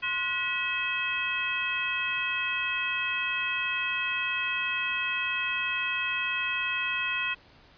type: tone cluster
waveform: sine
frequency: 1056 / 1459 / 1936 / 2567 / 3215 Hz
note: C6 / F#6 / B6 / E7 / G7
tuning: +16 / -25 / -35 / -47 / +43 cents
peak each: -37 / -35 / -35 / -29 / -37 dBFS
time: 0.02-7.35 s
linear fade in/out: 20 ms
effects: pink hiss -56 dBFS RMS until 7.77 s + resampled to 11025 Hz